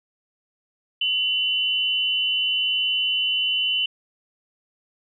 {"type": "tone pair together", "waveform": "sine", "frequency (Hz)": [2759, 3000], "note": ["F7", "F#7"], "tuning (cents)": [-22, 23], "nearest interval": "minor second", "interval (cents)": 145, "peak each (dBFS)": [-25, -21], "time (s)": [1.01, 3.86], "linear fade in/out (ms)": 5, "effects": []}